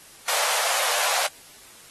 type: high-pass noise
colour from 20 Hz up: pink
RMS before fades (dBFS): -24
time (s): 0.28-1.27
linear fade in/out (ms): 5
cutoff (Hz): 540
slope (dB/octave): 48
effects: white hiss -48 dBFS RMS until 1.9 s + AAC 32 kbps